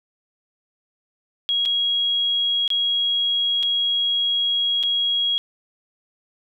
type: tone with dropouts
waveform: sine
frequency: 3300 Hz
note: G#7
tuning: 12 cents flat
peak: -18 dBFS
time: 1.49-5.38 s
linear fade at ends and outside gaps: 0 ms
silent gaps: 1.653-1.658 / 2.678-2.703 / 3.628-3.632 / 4.829-4.835 s
effects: 10-bit

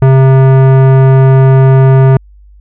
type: tone with tanh clipping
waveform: sine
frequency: 133 Hz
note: C3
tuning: 29 cents sharp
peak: -4 dBFS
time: 0.02-2.17 s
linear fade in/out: 2 ms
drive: 18 dB
effects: added 50 Hz sine -35 dBFS peak until 2.6 s

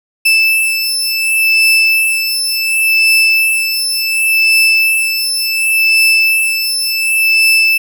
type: beating tone pair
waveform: 35% pulse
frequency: 2638 / 2638.69 Hz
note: E7 / E7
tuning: +1 / +1 cents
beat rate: 0.69 Hz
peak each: -11 dBFS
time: 0.25-7.78 s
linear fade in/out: 10 ms
effects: 7-bit

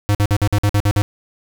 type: tone bursts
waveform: square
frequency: 102.8 Hz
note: G#2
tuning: 17 cents flat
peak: -13 dBFS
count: 9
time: 0.09-1.02 s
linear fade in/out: 0 ms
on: 58 ms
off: 51 ms
effects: none

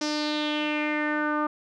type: tone with low-pass filter sweep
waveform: sawtooth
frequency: 300.6 Hz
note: D4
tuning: 40 cents sharp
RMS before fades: -27 dBFS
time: 0.01-1.47 s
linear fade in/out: 5 ms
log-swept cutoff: 5600 to 1200 Hz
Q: 4.5
effects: none

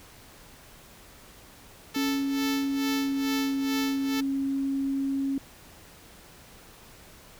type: tone with tremolo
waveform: 5% pulse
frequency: 440 Hz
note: A4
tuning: in tune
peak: -18 dBFS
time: 1.94-4.21 s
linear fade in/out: 10 ms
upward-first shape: sine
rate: 2.3 Hz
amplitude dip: 80%
type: tone with pitch glide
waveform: sine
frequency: 275.6 to 273.1 Hz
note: C#4 to C#4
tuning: -10 to -26 cents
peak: -25 dBFS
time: 1.96-5.38 s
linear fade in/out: 2 ms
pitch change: -16 cents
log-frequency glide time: 2.81-3.59 s
effects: pink hiss -51 dBFS RMS until 7.39 s

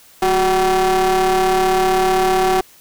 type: ring-modulated tone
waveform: 45% pulse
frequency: 193.6 Hz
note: G3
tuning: 21 cents flat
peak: -10 dBFS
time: 0.22-2.61 s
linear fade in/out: 5 ms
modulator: 563 Hz
effects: white hiss -47 dBFS RMS until 2.8 s

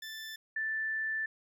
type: tone pair in turn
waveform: 20% pulse / sine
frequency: 1763 / 1763 Hz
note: A6 / A6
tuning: +3 / +3 cents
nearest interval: unison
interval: 0 cents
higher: neither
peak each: -36 / -31 dBFS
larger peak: second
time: 0.02-0.36 / 0.56-1.26 s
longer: second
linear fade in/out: 5 ms
effects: none

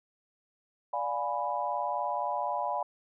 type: chord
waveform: sine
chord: D diminished seventh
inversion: none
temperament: equal with one note detuned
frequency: 587.3 / 706.6 / 830.6 / 987.8 Hz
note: D5 / F5 / Ab5 / Cb6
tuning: 0 / +20 / 0 / 0 cents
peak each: -36 / -35 / -34 / -33 dBFS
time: 0.93-2.83 s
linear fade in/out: 5 ms
effects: none

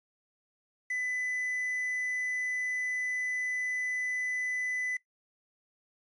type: tone with quantisation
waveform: triangle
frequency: 2001 Hz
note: B6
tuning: 22 cents sharp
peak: -29 dBFS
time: 0.9-4.97 s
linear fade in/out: 5 ms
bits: 9
effects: noise-tail reverb RT60 0.1 s tail -17 dB re dry + resampled to 24000 Hz

